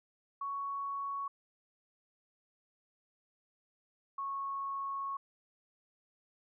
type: tone pair in turn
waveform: sine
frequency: 1114 / 1101.2 Hz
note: C#6 / C#6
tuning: +8 / -12 cents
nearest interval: unison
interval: 20 cents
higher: first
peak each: -35 / -35 dBFS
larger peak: neither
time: 0.41-1.28 / 4.18-5.17 s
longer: second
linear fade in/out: 5 ms
effects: none